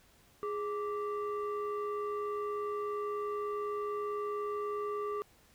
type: tone pair together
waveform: sine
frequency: 415.3 / 1169.2 Hz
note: G#4 / D6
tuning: 0 / -8 cents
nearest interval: octave + tritone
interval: 1792 cents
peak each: -33 / -36 dBFS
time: 0.43-5.22 s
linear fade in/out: 0 ms
effects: tanh soft clip ceiling -30 dBFS + pink hiss -64 dBFS RMS until 5.54 s